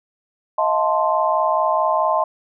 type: chord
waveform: sine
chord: F dominant seventh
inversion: third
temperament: equal with one note detuned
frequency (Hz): 633.9 / 698.5 / 880 / 1046.5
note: Eb5 / F5 / A5 / C6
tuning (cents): +32 / 0 / 0 / 0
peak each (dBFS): -20 / -24 / -21 / -20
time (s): 0.58-2.24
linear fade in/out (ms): 5
effects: none